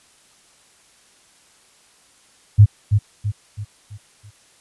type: tone with echo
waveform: sine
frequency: 103.83 Hz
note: G#2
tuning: in tune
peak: -4 dBFS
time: 2.58-2.66 s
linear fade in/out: 20 ms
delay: 330 ms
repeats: 5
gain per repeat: -7 dB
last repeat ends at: 4.31 s
effects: white hiss -54 dBFS RMS until 4.6 s + resampled to 24000 Hz